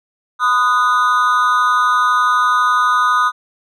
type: tone with amplitude modulation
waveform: triangle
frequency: 1239 Hz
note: D#6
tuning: 8 cents flat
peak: -5 dBFS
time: 0.39-3.32 s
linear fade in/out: 50 ms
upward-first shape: sine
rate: 232 Hz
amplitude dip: 100%
effects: none